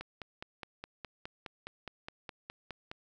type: click train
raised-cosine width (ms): 0.3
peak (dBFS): -25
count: 15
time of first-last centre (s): 0.01-2.915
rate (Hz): 4.82
effects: none